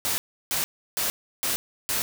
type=noise bursts; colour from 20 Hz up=white; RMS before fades=-26 dBFS; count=5; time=0.05-2.02 s; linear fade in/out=0 ms; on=130 ms; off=330 ms; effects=none